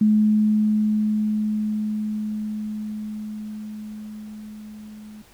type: tone with level ramp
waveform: sine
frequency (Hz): 213.3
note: G#3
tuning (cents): +46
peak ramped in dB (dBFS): -13 to -38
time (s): 0.01-5.22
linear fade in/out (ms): 5
effects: pink hiss -53 dBFS RMS until 5.33 s